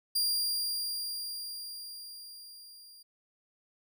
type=tone with level ramp; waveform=sawtooth; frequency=4785 Hz; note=D8; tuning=32 cents sharp; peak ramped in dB=-23 to -49 dBFS; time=0.15-3.03 s; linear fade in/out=10 ms; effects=none